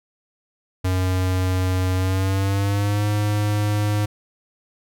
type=tone with pitch glide; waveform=square; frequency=92.5 to 104.43 Hz; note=F#2 to G#2; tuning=0 to +10 cents; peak=-19 dBFS; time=0.84-4.06 s; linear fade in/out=10 ms; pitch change=+210 cents; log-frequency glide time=1.95-3.07 s; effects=none